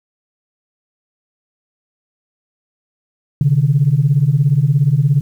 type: beating tone pair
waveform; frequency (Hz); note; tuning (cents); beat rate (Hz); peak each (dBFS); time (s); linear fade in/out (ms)
sine; 131.9 / 148.9; C3 / D3; +14 / +24; 17; -13 / -12; 3.41-5.21; 2
effects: tanh soft clip ceiling -2 dBFS + 8-bit